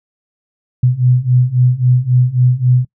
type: beating tone pair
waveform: sine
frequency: 123.47 / 127.17 Hz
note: B2 / C3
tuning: 0 / -49 cents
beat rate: 3.7 Hz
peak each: -13 / -11 dBFS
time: 0.83-2.85 s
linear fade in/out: 5 ms
effects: noise-tail reverb RT60 0.1 s tail -23 dB re dry